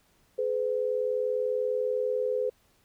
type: tone pair together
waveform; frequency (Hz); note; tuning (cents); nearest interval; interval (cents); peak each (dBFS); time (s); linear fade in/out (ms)
sine; 425.6 / 505.7; G#4 / B4; +42 / +41; minor third; 299; -30 / -27; 0.38-2.5; 10
effects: pink hiss -66 dBFS RMS until 2.84 s